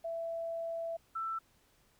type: tone pair in turn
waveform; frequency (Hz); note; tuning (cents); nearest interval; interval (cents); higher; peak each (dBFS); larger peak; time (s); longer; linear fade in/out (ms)
sine; 665 / 1330; E5 / E6; +15 / +15; octave; 1200; second; -35 / -34; second; 0.04-0.97 / 1.15-1.39; first; 10
effects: pink hiss -69 dBFS RMS until 1.99 s